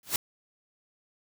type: noise with exponential growth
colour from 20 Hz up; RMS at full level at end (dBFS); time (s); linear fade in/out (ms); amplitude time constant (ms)
white; -22; 0.03-0.16; 2; 27
effects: none